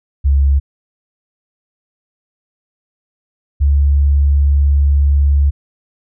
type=tone pair in turn; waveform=sine; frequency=69.3 / 70.88 Hz; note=C#2 / C#2; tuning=0 / +39 cents; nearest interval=unison; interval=39 cents; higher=second; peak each=-8 dBFS; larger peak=neither; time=0.24-0.6 / 3.6-5.51 s; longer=second; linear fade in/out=20 ms; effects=none